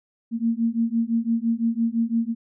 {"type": "beating tone pair", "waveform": "sine", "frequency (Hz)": [227.1, 233], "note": ["A#3", "A#3"], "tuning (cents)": [-45, -1], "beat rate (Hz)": 5.9, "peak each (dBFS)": -23, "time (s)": [0.31, 2.35], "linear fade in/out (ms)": 50, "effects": []}